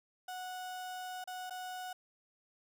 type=tone with dropouts; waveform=35% pulse; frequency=736 Hz; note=F#5; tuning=9 cents flat; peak=-39 dBFS; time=0.28-1.93 s; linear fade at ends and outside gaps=5 ms; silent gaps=1.241-1.274 / 1.498-1.506 s; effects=none